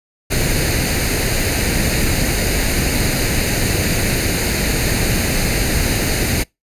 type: noise with comb filter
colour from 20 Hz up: pink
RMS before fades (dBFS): -17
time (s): 0.3-6.44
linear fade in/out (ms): 20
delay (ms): 0.45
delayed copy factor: +0.65
effects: noise-tail reverb RT60 0.2 s tail -26 dB re dry + resampled to 32000 Hz